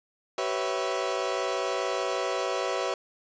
30% pulse chord, C# half-diminished seventh, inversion second, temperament equal with one note detuned, 382.8 / 493.9 / 554.4 / 659.3 Hz, G4 / B4 / C#5 / E5, -41 / 0 / 0 / 0 cents, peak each -30 dBFS, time 0.38-2.94 s, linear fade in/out 2 ms, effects resampled to 16000 Hz + 8-bit

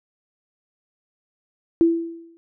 sine tone with exponential decay, 333.4 Hz, E4, 20 cents sharp, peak -10 dBFS, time 1.81-2.37 s, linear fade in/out 0 ms, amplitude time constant 120 ms, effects none

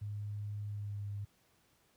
sine tone with pitch glide, 103.6 to 101.7 Hz, G#2 to G#2, -4 to -36 cents, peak -37 dBFS, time 0.01-1.25 s, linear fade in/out 10 ms, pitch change -32 cents, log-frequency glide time 0.68-1.04 s, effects pink hiss -71 dBFS RMS until 1.96 s + high-pass 60 Hz 12 dB/octave

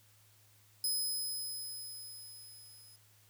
15% pulse tone with level ramp, 5070 Hz, D#8, 32 cents sharp, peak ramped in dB -25 to -51 dBFS, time 0.84-2.96 s, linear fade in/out 2 ms, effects added 105 Hz sine -66 dBFS peak until 3.29 s + white hiss -66 dBFS RMS until 3.29 s

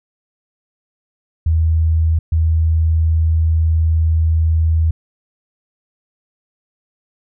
sine tone bursts at uneven times, 80.6 Hz, E2, 38 cents flat, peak -11 dBFS, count 2, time 1.46-2.19 / 2.32-4.91 s, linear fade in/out 5 ms, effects none

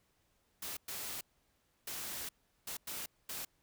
white noise bursts at uneven times, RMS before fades -42 dBFS, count 6, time 0.62-0.77 / 0.88-1.21 / 1.87-2.29 / 2.67-2.77 / 2.87-3.06 / 3.29-3.45 s, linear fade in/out 5 ms, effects pink hiss -75 dBFS RMS until 3.62 s

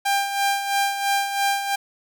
sawtooth tone with tremolo, 796 Hz, G5, 26 cents sharp, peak -14 dBFS, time 0.05-1.76 s, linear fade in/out 10 ms, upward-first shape sine, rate 3 Hz, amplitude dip 60%, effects none

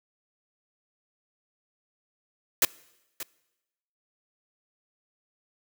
white noise with echo, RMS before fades -20 dBFS, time 2.62-2.65 s, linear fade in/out 2 ms, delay 580 ms, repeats 1, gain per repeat -15 dB, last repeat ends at 3.23 s, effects noise-tail reverb RT60 1.0 s tail -23 dB re dry + high-pass 150 Hz 12 dB/octave

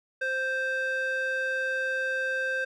square tone with band-pass filter, 523.3 Hz, C5, in tune, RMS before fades -29 dBFS, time 0.21-2.65 s, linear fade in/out 10 ms, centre 1400 Hz, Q 2.6, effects none

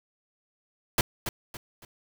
pink noise with echo, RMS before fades -22 dBFS, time 0.98-1.01 s, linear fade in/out 2 ms, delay 280 ms, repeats 3, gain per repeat -9 dB, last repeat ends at 1.85 s, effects none

